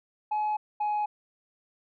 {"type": "tone pair in turn", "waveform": "sine", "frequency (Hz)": [848, 839.2], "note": ["G#5", "G#5"], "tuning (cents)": [36, 18], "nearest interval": "unison", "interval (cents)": 18, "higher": "first", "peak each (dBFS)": -23, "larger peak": "neither", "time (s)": [[0.31, 0.57], [0.8, 1.06]], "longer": "neither", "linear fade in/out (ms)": 10, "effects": ["tanh soft clip ceiling -24 dBFS"]}